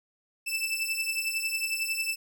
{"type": "beating tone pair", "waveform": "sawtooth", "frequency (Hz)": [2637, 2648], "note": ["E7", "E7"], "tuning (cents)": [0, 7], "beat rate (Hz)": 11, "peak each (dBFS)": [-28, -28], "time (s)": [0.46, 2.16], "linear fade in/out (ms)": 20, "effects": []}